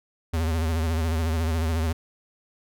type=tone with vibrato; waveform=square; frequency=81 Hz; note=E2; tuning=30 cents flat; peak=-23 dBFS; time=0.33-1.93 s; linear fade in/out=10 ms; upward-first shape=sine; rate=14 Hz; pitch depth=73 cents each way; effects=none